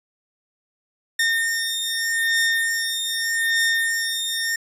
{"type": "beating tone pair", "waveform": "sawtooth", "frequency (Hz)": [1826, 1826.82], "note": ["A#6", "A#6"], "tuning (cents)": [-36, -35], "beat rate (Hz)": 0.82, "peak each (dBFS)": [-20, -19], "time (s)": [1.19, 4.56], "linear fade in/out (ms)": 5, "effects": ["resampled to 32000 Hz"]}